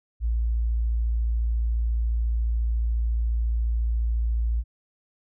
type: tone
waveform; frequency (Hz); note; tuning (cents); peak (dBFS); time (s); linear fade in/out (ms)
sine; 57.1; A#1; -35; -21; 0.2-4.64; 50
effects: none